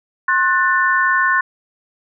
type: chord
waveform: sine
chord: F# diminished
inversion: second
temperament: just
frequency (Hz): 1065.6 / 1480 / 1776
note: C6 / F#6 / A6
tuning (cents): +31 / 0 / +16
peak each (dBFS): -17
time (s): 0.28-1.41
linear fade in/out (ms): 5
effects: none